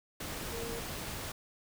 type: tone in noise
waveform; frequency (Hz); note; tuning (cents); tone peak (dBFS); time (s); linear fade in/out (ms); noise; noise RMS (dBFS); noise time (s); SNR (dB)
sine; 462.8; A#4; -13; -40; 0.52-0.8; 5; pink; -40; 0.2-1.32; -3
effects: none

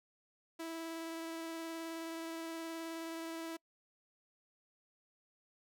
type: tone with vibrato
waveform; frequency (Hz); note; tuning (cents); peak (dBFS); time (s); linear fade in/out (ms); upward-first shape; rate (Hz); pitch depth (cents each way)
sawtooth; 328.2; E4; -8; -37; 0.59-3.57; 10; sine; 19; 12
effects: noise-tail reverb RT60 0.1 s tail -26 dB re dry

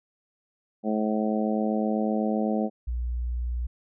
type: harmonic tone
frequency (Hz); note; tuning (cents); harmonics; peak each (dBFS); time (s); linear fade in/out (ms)
107.9; A2; -33; 2 / 3 / 4 / 5 / 6 / 7; -25 / -32 / -33 / -32 / -34 / -34; 0.83-2.7; 50
type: tone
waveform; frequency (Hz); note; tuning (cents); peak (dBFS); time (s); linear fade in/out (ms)
sine; 60.2; B1; -44; -26; 2.87-3.67; 10
effects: none

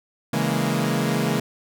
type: chord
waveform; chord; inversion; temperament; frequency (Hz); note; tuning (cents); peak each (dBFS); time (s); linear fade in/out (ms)
sawtooth; A# half-diminished seventh; first; equal; 138.59 / 164.81 / 207.7 / 233.1; C#3 / E3 / G#3 / A#3; 0 / 0 / 0 / 0; -22; 0.33-1.4; 5
effects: none

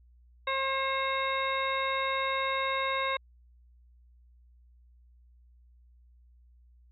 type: harmonic tone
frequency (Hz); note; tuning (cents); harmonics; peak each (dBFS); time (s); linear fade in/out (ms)
536; C5; +42; 1 / 2 / 3 / 4 / 5 / 7; -34 / -31 / -38 / -34 / -41 / -37; 0.47-3.17; 5
effects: added 60 Hz sine -56 dBFS peak until 6.91 s

